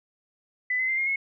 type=tone with pitch steps; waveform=sine; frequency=2000 / 2043 / 2087 / 2132 / 2178 Hz; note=B6 / C7 / C7 / C7 / C#7; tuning=+21 / -42 / -5 / +32 / -31 cents; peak=-23 dBFS; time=0.7-1.16 s; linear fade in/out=5 ms; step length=92 ms; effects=none